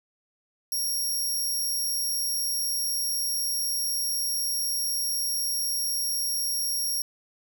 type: tone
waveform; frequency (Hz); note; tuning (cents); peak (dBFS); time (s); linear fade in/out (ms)
15% pulse; 5588; F8; 0; -20; 0.72-7.02; 2
effects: none